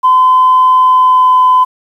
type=tone with pitch glide; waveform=sine; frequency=1022 to 1014.4 Hz; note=C6 to B5; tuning=-41 to +46 cents; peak=-3 dBFS; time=0.03-1.65 s; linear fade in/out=20 ms; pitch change=-13 cents; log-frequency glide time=0.75-1.42 s; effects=tanh soft clip ceiling 0 dBFS + 7-bit